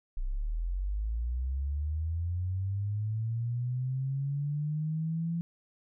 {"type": "linear sweep", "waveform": "sine", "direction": "up", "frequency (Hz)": [30.02, 170], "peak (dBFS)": -29, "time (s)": [0.17, 5.41], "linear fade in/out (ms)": 0, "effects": []}